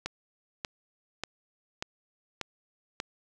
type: click train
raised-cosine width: 0.2 ms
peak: -15 dBFS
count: 6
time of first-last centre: 0.06-3.001 s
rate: 1.7 Hz
effects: none